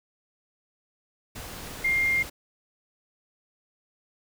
sine tone in noise, 2115 Hz, C7, 18 cents sharp, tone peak -21 dBFS, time 1.84-2.23 s, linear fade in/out 10 ms, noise pink, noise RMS -39 dBFS, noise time 1.35-2.3 s, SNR +15 dB, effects none

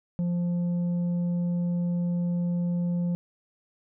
triangle tone with tanh clipping, 174.61 Hz, F3, in tune, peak -25 dBFS, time 0.19-3.15 s, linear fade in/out 0 ms, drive 9 dB, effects none

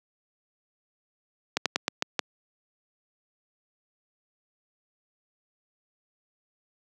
slowing click train, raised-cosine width 0.2 ms, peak -6 dBFS, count 6, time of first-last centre 1.57-2.192 s, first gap 87 ms, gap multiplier 1.18, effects high-pass 200 Hz 12 dB/octave

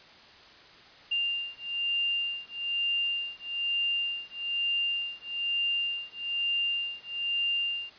sine beating tone pair, 2794 / 2795.1 Hz, F7 / F7, 0 / +1 cents, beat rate 1.1 Hz, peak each -31 dBFS, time 1.11-7.9 s, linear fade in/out 10 ms, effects white hiss -52 dBFS RMS until 7.98 s + resampled to 11025 Hz

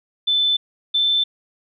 sine tone pair in turn, 3520 / 3537 Hz, A7 / A7, 0 / +8 cents, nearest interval unison, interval 8 cents, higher second, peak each -15 dBFS, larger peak neither, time 0.27-0.57 / 0.94-1.24 s, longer neither, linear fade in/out 10 ms, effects none

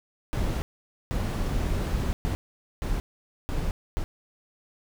brown noise bursts at uneven times, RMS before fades -27 dBFS, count 6, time 0.33-0.62 / 1.11-2.13 / 2.25-2.35 / 2.82-3 / 3.49-3.71 / 3.97-4.04 s, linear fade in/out 0 ms, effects none

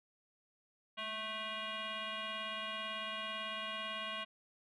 sine tone with frequency modulation, 1975.5 Hz, B6, in tune, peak -37 dBFS, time 0.97-4.25 s, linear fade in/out 20 ms, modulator 441 Hz, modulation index 3.1, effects tanh soft clip ceiling -35 dBFS

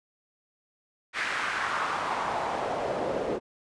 pink noise with band-pass filter sweep, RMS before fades -30 dBFS, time 1.13-3.4 s, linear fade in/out 50 ms, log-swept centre 1900 to 450 Hz, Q 2.2, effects resampled to 22050 Hz

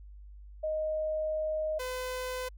sine / sawtooth tone pair in turn, 622.3 / 507.2 Hz, D#5 / B4, 0 / +46 cents, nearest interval major third, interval 354 cents, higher first, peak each -29 / -30 dBFS, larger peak first, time 0.63-1.79 / 1.79-2.49 s, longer first, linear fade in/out 10 ms, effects added 50 Hz sine -46 dBFS peak until 2.57 s

